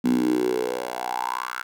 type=tone with high-pass filter sweep; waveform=10% pulse; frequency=61.74 Hz; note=B1; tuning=in tune; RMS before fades=-25 dBFS; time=0.04-1.63 s; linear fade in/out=10 ms; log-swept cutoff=230 to 1400 Hz; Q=6.7; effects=none